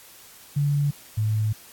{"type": "tone pair in turn", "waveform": "sine", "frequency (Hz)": [143.9, 108], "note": ["D3", "A2"], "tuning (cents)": [-35, -32], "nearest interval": "perfect fourth", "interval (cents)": 497, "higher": "first", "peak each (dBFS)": [-19, -20], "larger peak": "first", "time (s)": [[0.56, 0.91], [1.17, 1.53]], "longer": "second", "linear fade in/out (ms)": 10, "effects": ["white hiss -48 dBFS RMS until 1.72 s", "AAC 64 kbps"]}